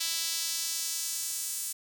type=tone with high-pass filter sweep; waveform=sawtooth; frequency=329.6 Hz; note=E4; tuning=in tune; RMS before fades=-33 dBFS; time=0-1.73 s; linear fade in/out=10 ms; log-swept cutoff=4200 to 8300 Hz; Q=1.3; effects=none